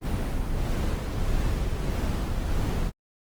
brown noise with tremolo, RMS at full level -25 dBFS, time 0.01-2.92 s, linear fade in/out 50 ms, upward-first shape sine, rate 1.6 Hz, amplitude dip 30%, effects Opus 24 kbps

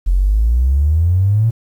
triangle exponential sweep, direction up, 42.75 to 116.54 Hz, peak -6 dBFS, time 0.06-1.51 s, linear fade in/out 20 ms, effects tanh soft clip ceiling -8 dBFS + 8-bit

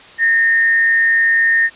sine tone with frequency modulation, 1831 Hz, A#6, 32 cents flat, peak -10 dBFS, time 0.18-1.7 s, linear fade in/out 50 ms, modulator 170 Hz, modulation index 0.24, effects white hiss -40 dBFS RMS until 1.75 s + resampled to 8000 Hz

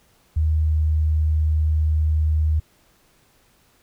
sine tone with pitch glide, 78 to 77.51 Hz, D#2 to D#2, +5 to -6 cents, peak -16 dBFS, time 0.36-2.6 s, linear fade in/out 10 ms, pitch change -11 cents, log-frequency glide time 0.6-0.76 s, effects pink hiss -59 dBFS RMS until 3.82 s

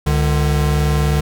square tone pair together, 69.8 / 149.1 Hz, C#2 / D3, +13 / +27 cents, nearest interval octave + minor second, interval 1314 cents, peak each -17 dBFS, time 0.06-1.21 s, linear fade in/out 10 ms, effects none

